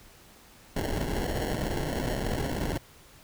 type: noise with sample-and-hold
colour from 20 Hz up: pink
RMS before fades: -30 dBFS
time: 0.76-2.78 s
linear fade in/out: 5 ms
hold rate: 1225 Hz
effects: pink hiss -54 dBFS RMS until 3.23 s